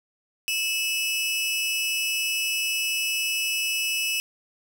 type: tone pair together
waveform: sawtooth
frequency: 2611 / 2929 Hz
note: E7 / F#7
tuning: -17 / -18 cents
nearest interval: major second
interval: 199 cents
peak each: -22 / -26 dBFS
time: 0.48-4.2 s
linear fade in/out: 0 ms
effects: none